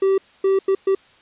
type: tone bursts at uneven times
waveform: triangle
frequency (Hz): 386.9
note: G4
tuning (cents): -23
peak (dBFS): -12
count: 4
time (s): 0.02-0.18 / 0.44-0.59 / 0.68-0.75 / 0.87-0.95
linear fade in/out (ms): 5
effects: white hiss -52 dBFS RMS until 1.21 s + resampled to 8000 Hz